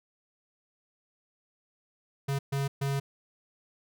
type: tone bursts at uneven times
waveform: square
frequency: 138.59 Hz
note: C#3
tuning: in tune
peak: -28 dBFS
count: 3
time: 2.28-2.39 / 2.52-2.68 / 2.81-3 s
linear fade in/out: 10 ms
effects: none